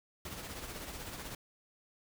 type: noise with tremolo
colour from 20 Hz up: pink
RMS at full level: -42 dBFS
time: 0.25-1.35 s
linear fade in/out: 2 ms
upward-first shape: triangle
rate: 16 Hz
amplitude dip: 50%
effects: none